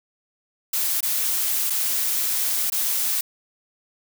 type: noise with dropouts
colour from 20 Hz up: blue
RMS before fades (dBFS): -23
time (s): 0.73-3.21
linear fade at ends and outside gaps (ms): 5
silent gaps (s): 1.007-1.028 / 1.699-1.703 / 2.701-2.721
effects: none

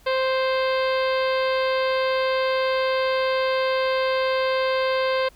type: harmonic tone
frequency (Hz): 523.3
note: C5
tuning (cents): 0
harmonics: 1 / 2 / 3 / 4 / 5 / 6 / 7 / 8 / 9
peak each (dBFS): -21 / -27 / -31 / -33 / -35 / -37 / -38 / -39 / -40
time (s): 0.06-5.29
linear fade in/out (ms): 10
effects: added 50 Hz sine -55 dBFS peak until 5.35 s + pink hiss -55 dBFS RMS until 5.35 s

